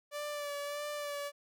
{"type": "tone with vibrato", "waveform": "sawtooth", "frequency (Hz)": 582, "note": "D5", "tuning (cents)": -16, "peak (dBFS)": -33, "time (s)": [0.11, 1.32], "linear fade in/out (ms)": 50, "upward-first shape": "sine", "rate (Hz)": 1.6, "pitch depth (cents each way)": 27, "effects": []}